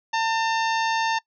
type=harmonic tone with a mistuned harmonic; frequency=900 Hz; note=A5; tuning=39 cents sharp; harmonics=1 / 2 / 3 / 4 / 5 / 6 / 7; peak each=-22 / -28 / -32 / -34 / -36 / -38 / -39 dBFS; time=0.13-1.19 s; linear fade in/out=10 ms; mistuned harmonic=7; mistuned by=+16 cents; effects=noise-tail reverb RT60 0.1 s tail -23 dB re dry